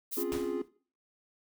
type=noise; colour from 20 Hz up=violet; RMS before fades=-36 dBFS; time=0.11-0.24 s; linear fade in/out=20 ms
type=chord; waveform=triangle; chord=Db major seventh; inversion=third; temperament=equal; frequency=261.6 / 277.2 / 349.2 / 415.3 Hz; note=C4 / Db4 / F4 / Ab4; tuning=0 / 0 / 0 / 0 cents; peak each=-37 / -37 / -32 / -33 dBFS; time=0.17-0.62 s; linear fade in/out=5 ms
type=noise with exponential decay; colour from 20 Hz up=pink; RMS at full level=-38 dBFS; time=0.32-0.68 s; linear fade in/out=0 ms; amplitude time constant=78 ms
effects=noise-tail reverb RT60 0.4 s tail -17 dB re dry